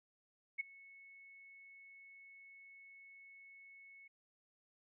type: tone with ADSR envelope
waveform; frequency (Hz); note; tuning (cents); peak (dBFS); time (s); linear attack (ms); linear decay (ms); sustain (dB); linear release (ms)
sine; 2202; C#7; -12; -33; 0.58-4.08; 22; 13; -23; 9
effects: none